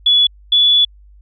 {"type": "tone pair in turn", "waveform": "sine", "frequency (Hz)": [3412, 3430], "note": ["G#7", "A7"], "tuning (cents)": [46, -45], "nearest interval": "unison", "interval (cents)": 9, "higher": "second", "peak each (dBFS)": -8, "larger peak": "neither", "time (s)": [[0.06, 0.27], [0.52, 0.85]], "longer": "second", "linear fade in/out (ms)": 5, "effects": ["added 50 Hz sine -41 dBFS peak until 1.21 s"]}